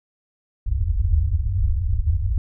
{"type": "low-pass noise", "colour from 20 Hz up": "white", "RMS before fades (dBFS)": -20, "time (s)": [0.66, 2.38], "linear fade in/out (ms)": 2, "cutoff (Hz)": 100, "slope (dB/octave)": 96, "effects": []}